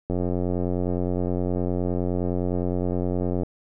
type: click train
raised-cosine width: 2 ms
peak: -13 dBFS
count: 300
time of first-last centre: 0.1-3.433 s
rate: 89.7 Hz
effects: none